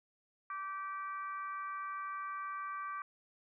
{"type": "harmonic tone", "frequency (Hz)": 387.6, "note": "G4", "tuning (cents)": -20, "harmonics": [3, 4, 5, 6], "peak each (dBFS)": [-39, -47, -54, -55], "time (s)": [0.5, 3.02], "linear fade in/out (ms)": 2, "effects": []}